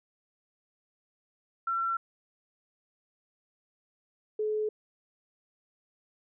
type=tone pair in turn; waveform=sine; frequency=1354 / 428 Hz; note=E6 / A4; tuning=+46 / -48 cents; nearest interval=octave + minor sixth; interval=1994 cents; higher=first; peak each=-27 dBFS; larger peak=neither; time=1.67-1.97 / 4.39-4.69 s; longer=neither; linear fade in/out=5 ms; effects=none